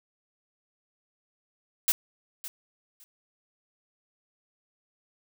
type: noise with echo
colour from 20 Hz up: blue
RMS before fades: -23 dBFS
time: 1.88-1.92 s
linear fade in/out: 0 ms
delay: 560 ms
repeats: 2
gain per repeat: -15 dB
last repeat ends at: 3.04 s
effects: none